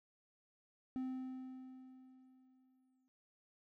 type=tone with exponential decay; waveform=triangle; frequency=258.6 Hz; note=C4; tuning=20 cents flat; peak=-35 dBFS; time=0.96-3.08 s; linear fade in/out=0 ms; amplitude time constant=460 ms; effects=none